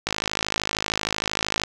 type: click train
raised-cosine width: 0.2 ms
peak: -5 dBFS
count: 84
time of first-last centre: 0.07-1.636 s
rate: 53 Hz
effects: none